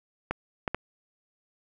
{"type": "clicks", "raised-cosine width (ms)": 0.5, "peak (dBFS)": -13, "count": 3, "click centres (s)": [0.31, 0.678, 0.746], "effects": []}